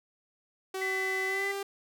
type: tone with pitch glide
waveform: sawtooth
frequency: 380 to 396.1 Hz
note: F#4 to G4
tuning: +46 to +18 cents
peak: -29 dBFS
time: 0.74-1.63 s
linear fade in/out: 5 ms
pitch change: +72 cents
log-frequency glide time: 1.27-1.49 s
type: tone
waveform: sine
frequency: 2002 Hz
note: B6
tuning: 23 cents sharp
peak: -30 dBFS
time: 0.81-1.52 s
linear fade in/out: 10 ms
effects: none